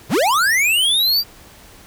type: linear sweep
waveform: square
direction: up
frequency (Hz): 79.5 to 4798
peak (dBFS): -14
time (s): 0.09-1.24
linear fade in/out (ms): 50
effects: pink hiss -44 dBFS RMS until 1.86 s